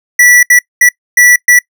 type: tone bursts at uneven times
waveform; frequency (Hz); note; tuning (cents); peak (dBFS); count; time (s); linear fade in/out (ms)
square; 1956; B6; -17; -3; 5; 0.19-0.43 / 0.5-0.59 / 0.81-0.89 / 1.17-1.36 / 1.48-1.59; 5
effects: noise-tail reverb RT60 0.1 s tail -23 dB re dry